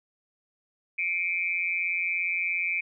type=tone with amplitude modulation; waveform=sine; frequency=2341 Hz; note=D7; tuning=6 cents flat; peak=-21 dBFS; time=0.98-2.81 s; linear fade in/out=10 ms; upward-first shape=sine; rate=177 Hz; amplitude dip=95%; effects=none